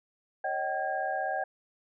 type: tone cluster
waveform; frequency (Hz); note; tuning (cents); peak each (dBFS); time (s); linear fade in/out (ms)
sine; 549 / 625 / 767 / 1628; C#5 / D#5 / G5 / G#6; -17 / +8 / -38 / -35; -38 / -35 / -31 / -36; 0.44-1.44; 5
effects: none